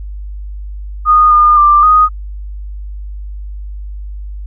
sine tone with pitch steps, 1231 / 1213 / 1184 / 1244 Hz, D#6 / D#6 / D6 / D#6, -19 / -44 / +14 / -1 cents, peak -4 dBFS, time 1.05-2.09 s, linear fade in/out 50 ms, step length 260 ms, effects added 50 Hz sine -22 dBFS peak until 4.46 s

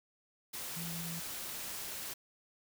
sine tone in noise, 167.5 Hz, E3, 28 cents sharp, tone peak -41 dBFS, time 0.76-1.2 s, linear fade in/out 10 ms, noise white, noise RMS -42 dBFS, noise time 0.53-2.14 s, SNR -2 dB, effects none

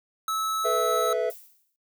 square tone, 1300 Hz, E6, 24 cents flat, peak -26 dBFS, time 0.28-1.13 s, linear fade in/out 2 ms
triangle chord, A suspended second, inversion none, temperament equal with one note detuned, 431.7 / 493.9 / 659.3 Hz, A4 / B4 / E5, -33 / 0 / 0 cents, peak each -26 / -25 / -24 dBFS, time 0.64-1.31 s, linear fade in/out 20 ms
violet noise with exponential decay, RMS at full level -40 dBFS, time 1.3-1.76 s, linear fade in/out 1 ms, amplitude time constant 100 ms
effects noise-tail reverb RT60 0.1 s tail -17 dB re dry

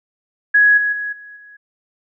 sine tone with level steps, 1671 Hz, G#6, 10 cents sharp, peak -8 / -15 / -21 / -35 / -39 dBFS, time 0.54-1.57 s, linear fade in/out 10 ms, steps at 0.77 / 0.92 / 1.12 / 1.36 s, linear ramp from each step 10 ms, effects none

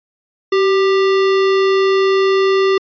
sine tone with sample-and-hold, 385.5 Hz, G4, 29 cents flat, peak -10 dBFS, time 0.52-2.78 s, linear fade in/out 5 ms, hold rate 1575 Hz, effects resampled to 11025 Hz

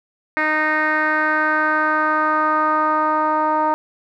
10% pulse tone with low-pass filter sweep, 308.7 Hz, D#4, 14 cents flat, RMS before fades -18 dBFS, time 0.37-3.74 s, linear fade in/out 0 ms, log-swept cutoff 2000 to 1000 Hz, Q 3.7, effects none

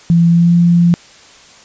sine tone with pitch glide, 169.1 to 172.25 Hz, E3 to F3, +44 to -24 cents, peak -6 dBFS, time 0.1-0.94 s, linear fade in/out 0 ms, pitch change +32 cents, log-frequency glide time 0.28-0.54 s, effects white hiss -41 dBFS RMS until 1.64 s + resampled to 16000 Hz

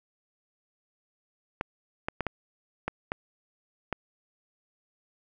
clicks, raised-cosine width 0.5 ms, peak -14 dBFS, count 7, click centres 1.611 / 2.085 / 2.207 / 2.267 / 2.88 / 3.119 / 3.927 s, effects none

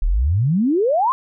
sine exponential sweep, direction up, 33.71 to 1092 Hz, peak -14 dBFS, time 0.02-1.12 s, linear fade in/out 0 ms, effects none

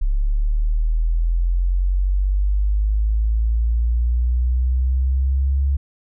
sine linear sweep, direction up, 34.42 to 69.3 Hz, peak -15 dBFS, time 0.01-5.77 s, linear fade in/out 10 ms, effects none

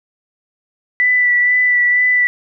sine tone with vibrato, 1975.5 Hz, B6, in tune, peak -10 dBFS, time 1-2.27 s, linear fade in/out 0 ms, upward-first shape sine, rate 2.1 Hz, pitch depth 18 cents each way, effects none

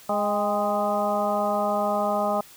harmonic tone with a mistuned harmonic, 207.5 Hz, G#3, 1 cent flat, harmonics 1 / 2 / 3 / 4 / 5 / 6, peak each -30 / -34 / -25 / -27 / -32 / -30 dBFS, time 0.09-2.41 s, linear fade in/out 5 ms, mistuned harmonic 4, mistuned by -45 cents, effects white hiss -49 dBFS RMS until 2.56 s

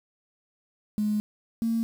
triangle tone pair in turn, 210.7 / 228 Hz, G#3 / A#3, +25 / -38 cents, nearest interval minor second, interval 137 cents, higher second, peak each -19 dBFS, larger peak neither, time 0.98-1.2 / 1.62-1.83 s, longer first, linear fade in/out 0 ms, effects tanh soft clip ceiling -21 dBFS + 8-bit

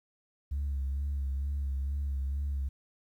sine tone with vibrato, 69.3 Hz, C#2, in tune, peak -28 dBFS, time 0.51-2.69 s, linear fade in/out 10 ms, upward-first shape sine, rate 2.2 Hz, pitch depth 48 cents each way, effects tanh soft clip ceiling -27 dBFS + 11-bit

